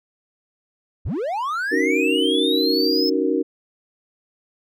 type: linear sweep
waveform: triangle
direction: up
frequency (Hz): 38.89 to 5274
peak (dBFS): -20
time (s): 1.05-3.1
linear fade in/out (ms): 10
type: chord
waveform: sine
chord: D# minor seventh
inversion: third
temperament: just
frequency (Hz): 280 / 311.1 / 373.4 / 466.7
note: C#4 / D#4 / F#4 / A#4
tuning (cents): +18 / 0 / +16 / +2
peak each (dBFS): -23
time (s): 1.71-3.43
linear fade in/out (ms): 20
effects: none